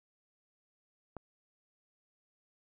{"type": "click", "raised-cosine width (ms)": 1, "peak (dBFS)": -28, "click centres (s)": 1.167, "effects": []}